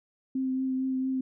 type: tone with vibrato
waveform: sine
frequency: 261.6 Hz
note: C4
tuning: in tune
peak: -26 dBFS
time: 0.35-1.21 s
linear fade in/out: 5 ms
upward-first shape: triangle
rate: 4.4 Hz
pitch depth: 17 cents each way
effects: none